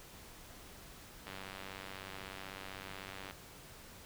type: click train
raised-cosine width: 0.3 ms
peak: -29 dBFS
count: 197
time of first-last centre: 1.27-3.31 s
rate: 96.1 Hz
effects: pink hiss -54 dBFS RMS until 4.05 s